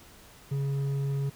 sine tone with hard clipping, 138.7 Hz, C#3, 1 cent sharp, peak -28 dBFS, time 0.51-1.3 s, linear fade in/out 10 ms, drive 5 dB, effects pink hiss -53 dBFS RMS until 1.35 s

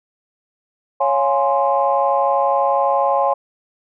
sine chord, Db major seventh, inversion none, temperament equal, 554.4 / 698.5 / 830.6 / 1046.5 Hz, Db5 / F5 / Ab5 / C6, 0 / 0 / 0 / 0 cents, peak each -18 / -21 / -18 / -20 dBFS, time 1-3.34 s, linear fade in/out 10 ms, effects tanh soft clip ceiling -3 dBFS

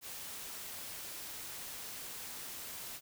white noise, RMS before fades -45 dBFS, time 0.01-3.01 s, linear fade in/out 50 ms, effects none

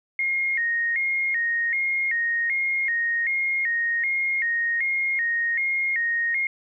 sine tone with vibrato, 1997 Hz, B6, 19 cents sharp, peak -21 dBFS, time 0.19-6.47 s, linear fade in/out 2 ms, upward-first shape square, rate 1.3 Hz, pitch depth 120 cents each way, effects none

